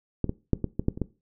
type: clicks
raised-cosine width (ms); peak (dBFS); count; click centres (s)
3; -11 / -14 / -7 / -13 / -13 / -9 / -23 / -13; 8; 0.243 / 0.294 / 0.533 / 0.643 / 0.795 / 0.884 / 0.975 / 1.017
effects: noise-tail reverb RT60 0.3 s tail -19 dB re dry